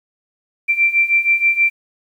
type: beating tone pair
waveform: sine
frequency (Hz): 2349 / 2355.3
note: D7 / D7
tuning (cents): 0 / +4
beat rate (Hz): 6.3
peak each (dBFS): -17 / -14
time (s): 0.68-1.7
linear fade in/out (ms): 20
effects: 8-bit